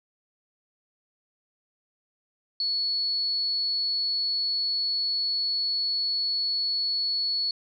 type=tone; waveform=sine; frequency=4400 Hz; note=C#8; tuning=14 cents flat; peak=-24 dBFS; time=2.6-7.51 s; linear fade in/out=2 ms; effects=none